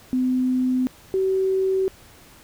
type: tone pair in turn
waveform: sine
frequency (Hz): 255 / 381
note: C4 / G4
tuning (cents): -44 / -49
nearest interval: perfect fifth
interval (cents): 695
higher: second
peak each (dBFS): -18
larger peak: neither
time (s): 0.13-0.87 / 1.14-1.88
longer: neither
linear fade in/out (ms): 0
effects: pink hiss -49 dBFS RMS until 2.43 s